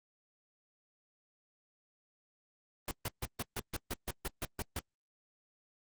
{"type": "noise bursts", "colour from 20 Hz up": "pink", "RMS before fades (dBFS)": -36, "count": 12, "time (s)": [2.88, 4.792], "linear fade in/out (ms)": 2, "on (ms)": 31, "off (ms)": 140, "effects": ["Opus 24 kbps"]}